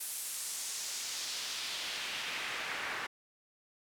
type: noise with band-pass filter sweep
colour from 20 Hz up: pink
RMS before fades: -39 dBFS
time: 0-3.07 s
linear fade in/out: 10 ms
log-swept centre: 11000 to 1600 Hz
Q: 1.3
effects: none